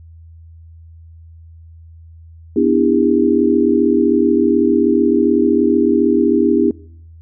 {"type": "chord", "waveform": "sine", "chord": "E minor seventh", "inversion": "second", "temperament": "equal with one note detuned", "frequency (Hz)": [246.9, 293.7, 329.6, 401.9], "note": ["B3", "D4", "E4", "G4"], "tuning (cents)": [0, 0, 0, 43], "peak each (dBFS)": -16, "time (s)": [2.56, 6.71], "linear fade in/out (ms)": 5, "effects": ["noise-tail reverb RT60 0.7 s tail -24 dB re dry", "added 82 Hz sine -37 dBFS peak until 7.21 s"]}